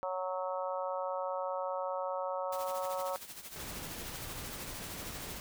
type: harmonic tone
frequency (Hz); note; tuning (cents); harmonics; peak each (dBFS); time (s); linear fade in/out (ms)
185; F#3; 0; 3 / 4 / 5 / 6 / 7; -36 / -42 / -40 / -43 / -43; 0.03-3.16; 0
type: noise with tremolo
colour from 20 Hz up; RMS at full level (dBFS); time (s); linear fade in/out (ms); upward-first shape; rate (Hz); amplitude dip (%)
white; -45; 2.52-5.38; 5; sine; 13; 65
type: noise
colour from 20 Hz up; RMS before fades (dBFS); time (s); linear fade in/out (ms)
pink; -44; 3.56-5.4; 0
effects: none